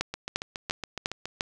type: two click trains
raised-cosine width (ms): 0.2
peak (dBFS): -9 / -16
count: 5 / 9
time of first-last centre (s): 0.01-1.409 / 0.14-1.256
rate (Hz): 2.86 / 7.17
effects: none